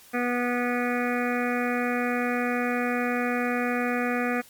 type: harmonic tone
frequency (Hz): 244.4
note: B3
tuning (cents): -18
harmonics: 1 / 2 / 3 / 5 / 6 / 7 / 8 / 9 / 10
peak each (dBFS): -27 / -30 / -32 / -34 / -35 / -35 / -36 / -37 / -37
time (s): 0.13-4.42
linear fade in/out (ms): 20
effects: white hiss -52 dBFS RMS until 4.49 s + MP3 96 kbps